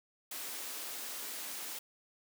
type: high-pass noise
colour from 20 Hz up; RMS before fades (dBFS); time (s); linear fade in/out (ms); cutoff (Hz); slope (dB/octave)
white; -42; 0.31-1.79; 5; 240; 24
effects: none